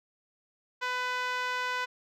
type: tone with band-pass filter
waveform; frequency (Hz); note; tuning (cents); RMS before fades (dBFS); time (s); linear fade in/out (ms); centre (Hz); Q
5% pulse; 500; B4; +21; -32; 0.81-1.86; 20; 1200; 1.5
effects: none